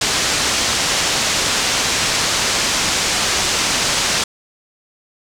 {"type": "low-pass noise", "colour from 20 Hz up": "white", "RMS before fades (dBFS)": -18, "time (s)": [0.01, 4.24], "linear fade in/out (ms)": 5, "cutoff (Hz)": 7200, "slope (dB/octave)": 24, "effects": []}